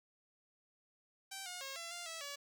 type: tone with pitch steps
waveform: 5% pulse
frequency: 777 / 718 / 542 / 675 / 698 / 654 / 569 Hz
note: G5 / F5 / C#5 / E5 / F5 / E5 / C#5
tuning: -16 / +48 / -39 / +41 / -1 / -14 / +45 cents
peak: -32 dBFS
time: 1.31-2.36 s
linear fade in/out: 10 ms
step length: 150 ms
effects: none